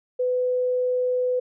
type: tone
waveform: sine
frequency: 501 Hz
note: B4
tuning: 25 cents sharp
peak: -20 dBFS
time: 0.19-1.4 s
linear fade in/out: 10 ms
effects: none